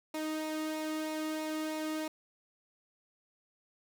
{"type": "tone with flanger", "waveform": "sawtooth", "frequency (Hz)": 311.4, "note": "D#4", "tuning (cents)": 2, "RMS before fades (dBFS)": -36, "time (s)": [0.14, 2.08], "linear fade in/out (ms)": 5, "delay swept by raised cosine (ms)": [0.62, 1.28], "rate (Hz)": 3.1, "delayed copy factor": -0.5, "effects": []}